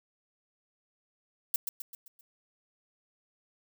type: noise with echo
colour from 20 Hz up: violet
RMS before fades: -27 dBFS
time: 1.54-1.56 s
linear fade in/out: 2 ms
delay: 130 ms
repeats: 5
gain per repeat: -6 dB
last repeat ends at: 2.21 s
effects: none